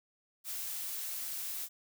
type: noise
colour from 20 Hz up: blue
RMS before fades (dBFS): -39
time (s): 0.44-1.69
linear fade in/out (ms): 50
effects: none